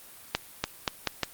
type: accelerating click train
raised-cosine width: 0.2 ms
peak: -7 dBFS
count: 5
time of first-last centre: 0.35-1.233 s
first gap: 290 ms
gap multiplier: 0.82
effects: white hiss -49 dBFS RMS until 1.33 s + Opus 32 kbps

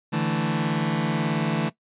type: chord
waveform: sawtooth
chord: D suspended second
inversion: none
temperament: just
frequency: 146.83 / 165.19 / 220.2 Hz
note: D3 / E3 / A3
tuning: 0 / +4 / +2 cents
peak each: -23 / -22 / -22 dBFS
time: 0.12-1.7 s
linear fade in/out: 20 ms
effects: noise-tail reverb RT60 0.1 s tail -18 dB re dry + resampled to 8000 Hz

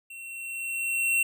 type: tone with level ramp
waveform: square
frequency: 2721 Hz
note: F7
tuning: 46 cents flat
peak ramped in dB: -41 to -21 dBFS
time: 0.1-1.23 s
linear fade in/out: 5 ms
effects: none

